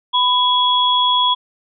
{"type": "tone pair together", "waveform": "sine", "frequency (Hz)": [995, 3347], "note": ["B5", "G#7"], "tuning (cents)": [13, 13], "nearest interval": "octave + major sixth", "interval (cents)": 2100, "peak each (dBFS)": -15, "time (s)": [0.13, 1.35], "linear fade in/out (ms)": 20, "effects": []}